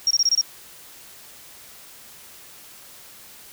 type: tone bursts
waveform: sine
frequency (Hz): 5588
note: F8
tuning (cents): 0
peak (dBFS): -15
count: 6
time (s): 0.07-0.412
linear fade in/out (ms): 2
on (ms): 37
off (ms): 24
effects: white hiss -45 dBFS RMS until 3.52 s